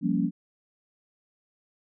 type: chord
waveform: sine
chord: G half-diminished seventh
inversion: third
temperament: equal with one note detuned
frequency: 174.61 / 196 / 233.1 / 280.1 Hz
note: F3 / G3 / Bb3 / Db4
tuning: 0 / 0 / 0 / +18 cents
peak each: -28 dBFS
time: 0.01-0.31 s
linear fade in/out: 50 ms
effects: none